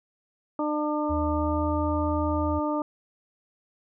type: harmonic tone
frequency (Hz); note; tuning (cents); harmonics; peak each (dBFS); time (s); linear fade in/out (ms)
300.2; D4; +38; 1 / 2 / 3 / 4; -27 / -30 / -32 / -33; 0.59-2.82; 2
type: tone with pitch glide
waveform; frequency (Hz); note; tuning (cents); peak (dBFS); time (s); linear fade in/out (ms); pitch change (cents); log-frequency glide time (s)
sine; 77.78 to 81.41; D#2 to E2; 0 to -21; -28; 1.09-2.6; 20; +79; 1.26-1.66
effects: none